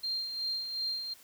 sine tone with tremolo, 4186 Hz, C8, in tune, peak -30 dBFS, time 0.03-1.14 s, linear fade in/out 10 ms, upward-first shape sine, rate 2.7 Hz, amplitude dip 50%, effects white hiss -57 dBFS RMS until 1.23 s

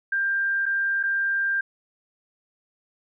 sine tone with dropouts, 1590 Hz, G6, 24 cents sharp, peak -21 dBFS, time 0.12-1.61 s, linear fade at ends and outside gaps 5 ms, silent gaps 0.657-0.662 / 1.03-1.035 s, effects none

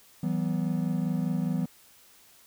triangle chord, E suspended second, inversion none, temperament equal with one note detuned, 164.81 / 189.76 / 246.9 Hz, E3 / F#3 / B3, 0 / +44 / 0 cents, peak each -27 / -28 / -30 dBFS, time 0.23-1.66 s, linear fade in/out 5 ms, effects white hiss -57 dBFS RMS until 2.46 s

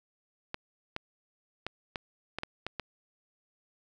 clicks, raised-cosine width 0.3 ms, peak -18 dBFS, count 8, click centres 0.544 / 0.964 / 1.666 / 1.958 / 2.386 / 2.434 / 2.666 / 2.797 s, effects none

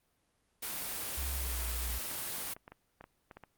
white noise, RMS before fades -38 dBFS, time 0.62-2.54 s, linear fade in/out 10 ms
sine tone with pitch glide, 66.6 to 59.33 Hz, C2 to A#1, +31 to +31 cents, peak -35 dBFS, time 1.17-1.99 s, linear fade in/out 10 ms, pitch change -200 cents, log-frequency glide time 1.32-1.64 s
clicks, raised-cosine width 0.5 ms, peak -33 dBFS, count 10, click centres 2.113 / 2.155 / 2.565 / 2.679 / 2.72 / 3.01 / 3.041 / 3.312 / 3.37 / 3.437 s
effects pink hiss -75 dBFS RMS until 3.57 s + Opus 32 kbps

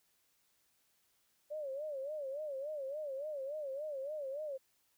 sine tone with vibrato, 573 Hz, D5, 43 cents flat, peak -38 dBFS, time 1.5-4.58 s, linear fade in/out 20 ms, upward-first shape sine, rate 3.5 Hz, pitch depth 140 cents each way, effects white hiss -75 dBFS RMS until 4.97 s

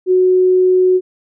sine tone, 368.6 Hz, F#4, 7 cents flat, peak -8 dBFS, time 0.06-1.01 s, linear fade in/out 50 ms, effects none

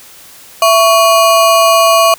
square ring-modulated tone, 892 Hz, A5, 23 cents sharp, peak -3 dBFS, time 0.62-2.14 s, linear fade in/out 2 ms, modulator 226 Hz, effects white hiss -37 dBFS RMS until 2.18 s

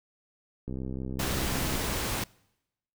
click train, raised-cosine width 3 ms, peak -23 dBFS, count 71, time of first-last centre 0.68-1.755 s, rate 65.1 Hz
pink noise, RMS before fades -31 dBFS, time 1.19-2.24 s, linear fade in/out 5 ms
effects noise-tail reverb RT60 0.9 s tail -25 dB re dry

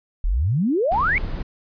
sine exponential sweep, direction up, 34.65 to 2300 Hz, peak -17 dBFS, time 0.24-1.18 s, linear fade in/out 0 ms
brown noise, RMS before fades -27 dBFS, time 0.91-1.43 s, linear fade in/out 10 ms
effects resampled to 11025 Hz

